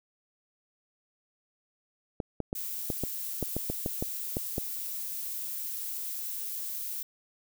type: clicks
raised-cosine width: 2 ms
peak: -17 dBFS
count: 12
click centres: 2.202 / 2.403 / 2.529 / 2.902 / 3.037 / 3.427 / 3.566 / 3.7 / 3.861 / 4.025 / 4.369 / 4.581 s
type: noise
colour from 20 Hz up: violet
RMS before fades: -36 dBFS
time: 2.55-7.03 s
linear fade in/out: 5 ms
effects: none